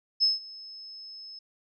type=tone with ADSR envelope; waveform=sine; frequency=5200 Hz; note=E8; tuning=24 cents flat; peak=-18 dBFS; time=0.2-1.39 s; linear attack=30 ms; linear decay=160 ms; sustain=-23 dB; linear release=5 ms; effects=none